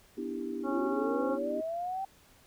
sine chord, E minor seventh, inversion second, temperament just, 247.2 / 296.7 / 329.6 / 395.6 Hz, B3 / D4 / E4 / G4, +2 / +18 / 0 / +16 cents, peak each -39 dBFS, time 0.17-1.61 s, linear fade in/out 10 ms
harmonic tone, 274.9 Hz, C#4, 14 cents flat, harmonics 1 / 2 / 3 / 4 / 5, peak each -34 / -37 / -39 / -40 / -41 dBFS, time 0.63-1.39 s, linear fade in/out 50 ms
sine linear sweep, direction up, 325.4 to 784 Hz, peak -32 dBFS, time 0.72-2.05 s, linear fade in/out 5 ms
effects pink hiss -61 dBFS RMS until 2.46 s

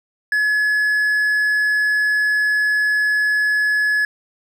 triangle tone, 1700 Hz, G#6, 40 cents sharp, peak -13 dBFS, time 0.32-4.05 s, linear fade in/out 2 ms, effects none

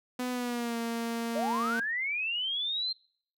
sawtooth tone with pitch glide, 249.7 to 231.6 Hz, B3 to A#3, +19 to -11 cents, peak -27 dBFS, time 0.19-1.8 s, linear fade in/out 5 ms, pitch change -130 cents, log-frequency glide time 0.31-0.77 s
sine linear sweep, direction up, 550 to 4186 Hz, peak -29 dBFS, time 1.35-2.93 s, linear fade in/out 10 ms
effects noise-tail reverb RT60 0.6 s tail -26 dB re dry

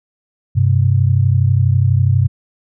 sine tone pair together, 96.8 / 129 Hz, G2 / C3, -21 / -24 cents, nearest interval perfect fourth, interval 497 cents, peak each -12 / -13 dBFS, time 0.55-2.28 s, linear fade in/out 20 ms, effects none

